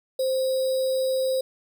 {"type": "tone with sample-and-hold", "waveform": "sine", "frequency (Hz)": 523.3, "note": "C5", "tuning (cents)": 0, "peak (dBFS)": -21, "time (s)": [0.19, 1.41], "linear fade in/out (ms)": 5, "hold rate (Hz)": 4410, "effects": []}